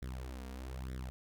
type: tone with flanger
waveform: sawtooth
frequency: 64.2 Hz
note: C2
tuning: 32 cents flat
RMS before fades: -43 dBFS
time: 0.02-1.1 s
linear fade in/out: 0 ms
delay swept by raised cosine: 0.54 to 4.34 ms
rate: 1.1 Hz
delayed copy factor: +0.85
effects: none